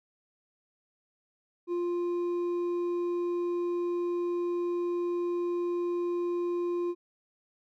sine tone with hard clipping, 349.4 Hz, F4, 1 cent sharp, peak -29 dBFS, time 1.67-6.95 s, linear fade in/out 50 ms, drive 4 dB, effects none

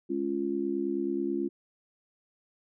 sine chord, Db major, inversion second, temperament just, 207.9 / 277.2 / 346.5 Hz, Ab3 / Db4 / F4, +2 / 0 / -14 cents, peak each -36 / -32 / -30 dBFS, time 0.09-1.49 s, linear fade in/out 20 ms, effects none

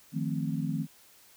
sine chord, F dominant seventh, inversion third, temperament equal, 155.56 / 174.61 / 220 / 261.6 Hz, Eb3 / F3 / A3 / C4, 0 / 0 / 0 / 0 cents, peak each -32 / -35 / -35 / -35 dBFS, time 0.12-0.87 s, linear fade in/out 50 ms, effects white hiss -58 dBFS RMS until 1.36 s

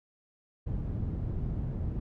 white low-pass noise, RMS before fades -33 dBFS, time 0.66-2 s, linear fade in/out 10 ms, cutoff 120 Hz, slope 12 dB/octave, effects none

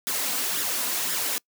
white noise with flanger, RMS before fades -27 dBFS, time 0.07-1.38 s, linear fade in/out 0 ms, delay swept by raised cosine 0.56 to 4.16 ms, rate 1.9 Hz, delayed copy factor +0.55, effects noise-tail reverb RT60 0.1 s tail -26 dB re dry + high-pass 200 Hz 12 dB/octave

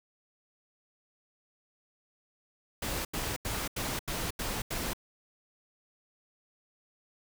pink noise bursts, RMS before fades -34 dBFS, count 7, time 2.82-4.934 s, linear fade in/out 5 ms, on 230 ms, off 84 ms, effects none

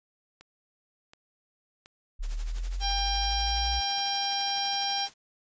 click train, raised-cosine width 0.2 ms, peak -32 dBFS, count 5, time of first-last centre 0.41-3.309 s, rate 1.38 Hz
sine linear sweep, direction up, 34.96 to 61.74 Hz, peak -29 dBFS, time 2.19-3.81 s, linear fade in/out 20 ms
white noise with tremolo, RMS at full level -44 dBFS, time 2.22-5.14 s, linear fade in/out 20 ms, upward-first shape sine, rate 12 Hz, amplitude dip 75%
harmonic tone, 797 Hz, G5, 28 cents sharp, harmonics 1 / 2 / 3 / 4 / 5 / 6 / 7, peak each -31 / -41 / -41 / -34 / -36 / -38 / -32 dBFS, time 2.8-5.09 s, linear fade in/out 50 ms
effects resampled to 16000 Hz

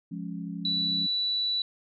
sine chord, Db major, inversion first, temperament equal, 174.61 / 207.7 / 277.2 Hz, F3 / Ab3 / Db4, 0 / 0 / 0 cents, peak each -35 / -38 / -39 dBFS, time 0.11-1.07 s, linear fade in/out 10 ms
sine tone, 3951 Hz, B7, in tune, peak -25 dBFS, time 0.65-1.62 s, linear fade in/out 2 ms
effects none

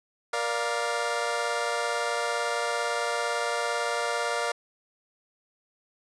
20% pulse chord, Bb major, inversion none, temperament equal with one note detuned, 471.6 / 587.3 / 698.5 Hz, Bb4 / D5 / F5, +20 / 0 / 0 cents, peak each -26 / -26 / -26 dBFS, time 0.33-4.52 s, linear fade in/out 5 ms, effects resampled to 22050 Hz

